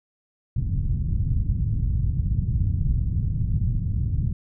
white low-pass noise, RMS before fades -23 dBFS, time 0.56-4.33 s, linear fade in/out 5 ms, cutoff 130 Hz, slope 24 dB/octave, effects none

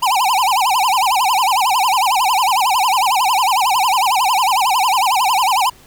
square tone with vibrato, 880 Hz, A5, in tune, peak -13 dBFS, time 0.02-5.7 s, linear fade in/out 10 ms, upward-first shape sine, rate 11 Hz, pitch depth 290 cents each way, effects pink hiss -46 dBFS RMS until 5.86 s

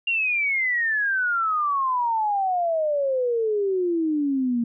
sine exponential sweep, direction down, 2800 to 231 Hz, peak -20 dBFS, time 0.07-4.64 s, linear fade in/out 5 ms, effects none

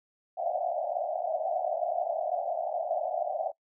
white band-pass noise, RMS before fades -31 dBFS, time 0.37-3.52 s, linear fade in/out 20 ms, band 600 to 750 Hz, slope 96 dB/octave, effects noise-tail reverb RT60 0.1 s tail -22 dB re dry

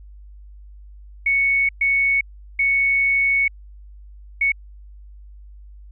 sine tone bursts at uneven times, 2217 Hz, C#7, in tune, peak -15 dBFS, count 4, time 1.26-1.69 / 1.81-2.21 / 2.59-3.48 / 4.41-4.52 s, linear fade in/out 5 ms, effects added 50 Hz sine -39 dBFS peak until 5.91 s

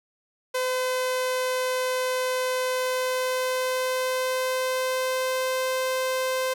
sawtooth tone with pitch glide, 510 to 517.4 Hz, C5 to C5, -44 to -19 cents, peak -20 dBFS, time 0.54-6.54 s, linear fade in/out 10 ms, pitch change +25 cents, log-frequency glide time 2.72-5.72 s, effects none

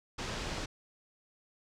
pink low-pass noise, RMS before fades -38 dBFS, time 0.18-0.66 s, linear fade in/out 10 ms, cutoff 6700 Hz, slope 24 dB/octave, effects none

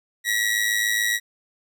sawtooth tone with amplitude modulation, 1919 Hz, A#6, 50 cents sharp, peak -14 dBFS, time 0.24-1.2 s, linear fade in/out 50 ms, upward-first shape sine, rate 107 Hz, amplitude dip 60%, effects none

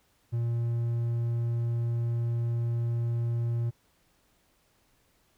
triangle tone, 117.5 Hz, A#2, 14 cents sharp, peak -24 dBFS, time 0.32-3.71 s, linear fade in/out 20 ms, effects pink hiss -68 dBFS RMS until 5.37 s

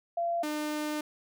sine / sawtooth tone pair in turn, 684 / 301.7 Hz, F5 / D4, -36 / +47 cents, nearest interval octave + major second, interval 1417 cents, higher first, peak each -27 / -27 dBFS, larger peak neither, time 0.17-0.43 / 0.43-1.01 s, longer second, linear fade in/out 5 ms, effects none

